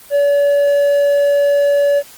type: tone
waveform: triangle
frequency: 571 Hz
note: D5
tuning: 49 cents flat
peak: -8 dBFS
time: 0.1-2.03 s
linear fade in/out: 50 ms
effects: white hiss -40 dBFS RMS until 2.17 s + Opus 24 kbps